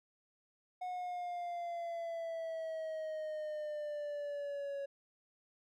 triangle exponential sweep, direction down, 731 to 556 Hz, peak -36 dBFS, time 0.81-4.86 s, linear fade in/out 10 ms, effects none

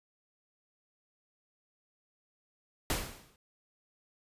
pink noise with exponential decay, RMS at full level -29 dBFS, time 2.9-3.36 s, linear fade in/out 1 ms, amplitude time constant 100 ms, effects resampled to 32000 Hz

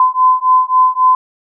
sine beating tone pair, 1019 / 1022.7 Hz, C6 / C6, -46 / -40 cents, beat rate 3.7 Hz, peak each -11 dBFS, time 0-1.15 s, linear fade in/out 2 ms, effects none

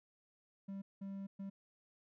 triangle tone bursts at uneven times, 196 Hz, G3, in tune, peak -40 dBFS, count 3, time 0.68-0.82 / 1.01-1.27 / 1.39-1.5 s, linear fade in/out 10 ms, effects none

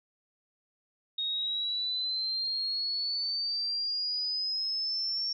sine exponential sweep, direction up, 3729 to 5490 Hz, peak -29 dBFS, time 1.18-5.33 s, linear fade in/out 5 ms, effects none

